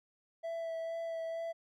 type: tone with vibrato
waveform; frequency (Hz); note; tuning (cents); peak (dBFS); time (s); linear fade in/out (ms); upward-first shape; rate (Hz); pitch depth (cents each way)
triangle; 660; E5; +2; -34; 0.43-1.53; 20; sine; 2.2; 14
effects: none